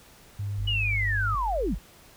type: tone with pitch glide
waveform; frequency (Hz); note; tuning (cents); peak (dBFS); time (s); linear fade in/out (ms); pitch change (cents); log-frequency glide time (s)
sine; 101 to 99.49; G#2 to G2; -48 to +26; -28; 0.39-1.35; 5; -26; 0.82-0.95
type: tone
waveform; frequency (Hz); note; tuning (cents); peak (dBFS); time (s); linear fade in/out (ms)
sine; 49; G1; 0; -30; 0.57-1.79; 20
type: linear sweep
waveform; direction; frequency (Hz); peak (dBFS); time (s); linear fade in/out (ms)
sine; down; 2960 to 138.9; -25; 0.67-1.75; 10
effects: pink hiss -53 dBFS RMS until 2.16 s